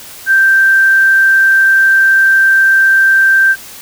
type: tone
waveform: sine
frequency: 1568 Hz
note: G6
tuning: in tune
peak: -5 dBFS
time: 0.26-3.56 s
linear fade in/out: 50 ms
effects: white hiss -32 dBFS RMS until 3.81 s